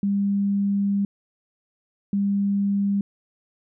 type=tone pair in turn; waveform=sine; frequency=200 / 200 Hz; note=G3 / G3; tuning=+35 / +35 cents; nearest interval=unison; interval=0 cents; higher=neither; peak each=-19 dBFS; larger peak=neither; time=0.03-1.05 / 2.13-3.01 s; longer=first; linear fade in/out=2 ms; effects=none